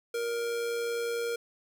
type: tone with amplitude modulation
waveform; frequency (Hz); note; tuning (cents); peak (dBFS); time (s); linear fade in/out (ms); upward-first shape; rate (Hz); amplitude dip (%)
square; 468.8; A#4; +10; -29; 0.14-1.36; 5; sine; 111; 30
effects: none